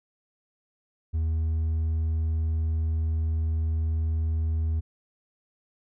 sine tone with hard clipping, 80.1 Hz, E2, 49 cents flat, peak -24 dBFS, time 1.13-4.81 s, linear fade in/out 20 ms, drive 2 dB, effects none

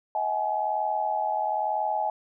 sine tone cluster, 637 / 764 / 845 Hz, D#5 / G5 / G#5, +41 / -45 / +30 cents, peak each -31 / -31 / -26 dBFS, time 0.15-2.1 s, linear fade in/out 2 ms, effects none

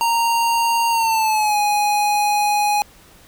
square tone with pitch glide, 927 to 830.6 Hz, A#5 to G#5, -10 to 0 cents, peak -16 dBFS, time 0.01-2.82 s, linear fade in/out 0 ms, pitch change -190 cents, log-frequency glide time 0.91-1.58 s, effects pink hiss -48 dBFS RMS until 3.27 s

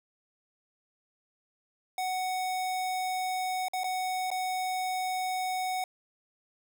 square tone with dropouts, 743 Hz, F#5, 7 cents sharp, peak -30 dBFS, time 1.98-5.84 s, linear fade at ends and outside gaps 2 ms, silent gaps 3.684-3.734 / 3.835-3.842 / 4.304-4.314 s, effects none

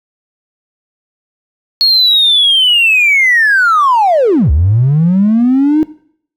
triangle linear two-way sweep, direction down then up, 4344 to 66.2 to 316.8 Hz, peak -3 dBFS, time 1.81-5.83 s, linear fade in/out 0 ms, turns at 4.51 s, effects noise-tail reverb RT60 0.6 s tail -21 dB re dry + tanh soft clip ceiling -3 dBFS

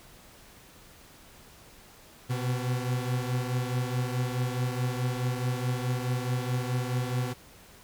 40% pulse beating tone pair, 123.7 / 128.4 Hz, B2 / C3, +3 / -32 cents, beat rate 4.7 Hz, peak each -28 / -32 dBFS, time 2.29-7.34 s, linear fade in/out 20 ms, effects pink hiss -53 dBFS RMS until 7.83 s

